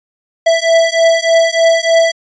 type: beating tone pair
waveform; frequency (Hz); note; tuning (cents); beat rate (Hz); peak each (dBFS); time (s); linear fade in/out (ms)
square; 659.3 / 662.6; E5 / E5; 0 / +9; 3.3; -12; 0.46-2.12; 10
effects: resampled to 16000 Hz